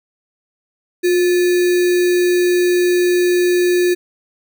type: tone with sample-and-hold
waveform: sine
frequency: 356.5 Hz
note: F4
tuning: 36 cents sharp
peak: -11 dBFS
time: 1.03-3.95 s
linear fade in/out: 20 ms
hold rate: 2100 Hz
effects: none